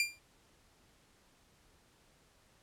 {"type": "tone with exponential decay", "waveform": "sawtooth", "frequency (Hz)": 2387, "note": "D7", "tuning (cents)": 28, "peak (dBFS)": -22, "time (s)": [0, 0.19], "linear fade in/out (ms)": 1, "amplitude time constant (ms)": 41, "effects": ["pink hiss -67 dBFS RMS until 2.62 s", "low-pass 11000 Hz 12 dB/octave"]}